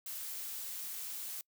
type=noise; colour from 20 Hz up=blue; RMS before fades=-42 dBFS; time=0.06-1.41 s; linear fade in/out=2 ms; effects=noise-tail reverb RT60 0.1 s tail -26 dB re dry